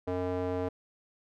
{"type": "tone with band-pass filter", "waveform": "square", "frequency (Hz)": 90.9, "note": "F#2", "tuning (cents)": -30, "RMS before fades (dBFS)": -32, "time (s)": [0.07, 0.69], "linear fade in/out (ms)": 10, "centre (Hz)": 510, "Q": 1.6, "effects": []}